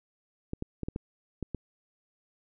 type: clicks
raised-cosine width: 3 ms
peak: -20 dBFS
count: 7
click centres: 0.534 / 0.624 / 0.833 / 0.885 / 0.961 / 1.427 / 1.547 s
effects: none